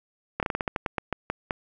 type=slowing click train; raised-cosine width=0.5 ms; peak=-11 dBFS; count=13; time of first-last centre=0.4-1.508 s; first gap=28 ms; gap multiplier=1.2; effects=none